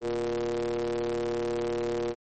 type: ring-modulated tone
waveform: square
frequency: 61.74 Hz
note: B1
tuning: in tune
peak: -25 dBFS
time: 0.01-2.15 s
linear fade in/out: 50 ms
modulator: 414 Hz
effects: MP3 32 kbps